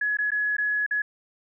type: tone with dropouts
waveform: sine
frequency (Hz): 1689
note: G#6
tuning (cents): +29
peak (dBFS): -22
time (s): 0.01-1.02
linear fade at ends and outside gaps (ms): 5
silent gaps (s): 0.171-0.186 / 0.306-0.317 / 0.568-0.582 / 0.864-0.909
effects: none